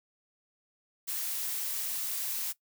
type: noise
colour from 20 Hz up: blue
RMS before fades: -34 dBFS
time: 1.07-2.53 s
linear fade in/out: 20 ms
effects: noise-tail reverb RT60 0.1 s tail -18 dB re dry